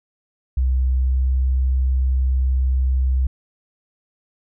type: tone with pitch glide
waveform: sine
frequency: 64.3 to 64.78 Hz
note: C2 to C2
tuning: -30 to -17 cents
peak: -15 dBFS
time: 0.57-3.27 s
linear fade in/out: 5 ms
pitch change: +13 cents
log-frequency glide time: 0.95-1.27 s
effects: none